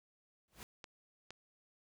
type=noise with exponential growth; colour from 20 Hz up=pink; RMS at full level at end=-46 dBFS; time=0.48-0.63 s; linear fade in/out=0 ms; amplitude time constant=32 ms
type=clicks; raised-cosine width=0.2 ms; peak=-30 dBFS; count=2; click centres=0.842 / 1.306 s
effects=none